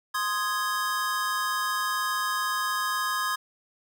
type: chord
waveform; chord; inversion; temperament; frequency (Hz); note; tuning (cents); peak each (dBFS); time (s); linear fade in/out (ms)
square; Ab major; first; equal; 1046.5 / 1244.5 / 1661.2; C6 / Eb6 / Ab6; 0 / 0 / 0; -31; 0.14-3.36; 10
effects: none